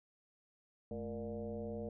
sine tone with frequency modulation, 340.9 Hz, F4, 42 cents flat, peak -39 dBFS, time 0.91-1.89 s, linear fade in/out 2 ms, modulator 124 Hz, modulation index 2.1, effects none

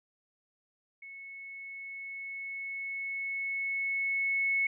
sine tone with level ramp, 2200 Hz, C#7, 14 cents flat, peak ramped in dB -44 to -25 dBFS, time 1.02-4.67 s, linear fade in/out 5 ms, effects none

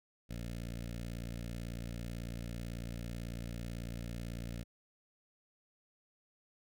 15% pulse tone with notch filter, 58.1 Hz, A#1, 5 cents flat, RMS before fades -42 dBFS, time 0.29-4.64 s, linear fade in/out 20 ms, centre 1000 Hz, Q 0.89, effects none

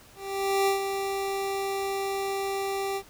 25% pulse tone with ADSR envelope, 392 Hz, G4, in tune, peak -17 dBFS, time 0.15-3.03 s, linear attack 520 ms, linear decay 120 ms, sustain -7 dB, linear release 65 ms, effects pink hiss -53 dBFS RMS until 3.09 s

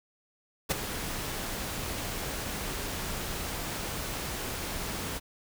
pink noise with ADSR envelope, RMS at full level -24 dBFS, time 0.69-5.2 s, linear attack 26 ms, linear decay 10 ms, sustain -11 dB, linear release 32 ms, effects none

